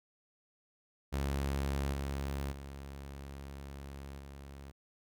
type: tone with level steps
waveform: sawtooth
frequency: 69.2 Hz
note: C#2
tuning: 2 cents flat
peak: -28 / -31 / -40 / -43 dBFS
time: 1.12-4.72 s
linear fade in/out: 20 ms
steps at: 1.92 / 2.51 / 4.18 s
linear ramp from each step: 20 ms
effects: none